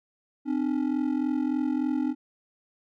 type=ring-modulated tone; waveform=triangle; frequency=280 Hz; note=C#4; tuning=18 cents sharp; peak=-19 dBFS; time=0.45-2.15 s; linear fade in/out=50 ms; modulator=21.7 Hz; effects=none